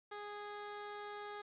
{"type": "tone", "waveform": "15% pulse", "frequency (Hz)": 413.6, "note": "G#4", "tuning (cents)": -7, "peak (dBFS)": -38, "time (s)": [0.11, 1.42], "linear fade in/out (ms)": 10, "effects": ["resampled to 8000 Hz", "11-bit"]}